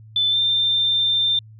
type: tone with pitch glide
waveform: sine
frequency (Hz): 3520 to 3586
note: A7 to A7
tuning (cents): 0 to +32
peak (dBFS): -16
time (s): 0.16-1.39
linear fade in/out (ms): 2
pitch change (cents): +32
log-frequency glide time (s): 0.3-0.37
effects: added 109 Hz sine -41 dBFS peak until 1.59 s